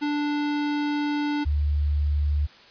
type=tone pair in turn; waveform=square / sine; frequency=293.7 / 73.42 Hz; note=D4 / D2; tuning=0 / 0 cents; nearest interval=2 octaves; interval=2400 cents; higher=first; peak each=-24 / -20 dBFS; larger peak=second; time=0.01-1.45 / 1.45-2.47 s; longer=first; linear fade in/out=20 ms; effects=white hiss -50 dBFS RMS until 2.7 s + resampled to 11025 Hz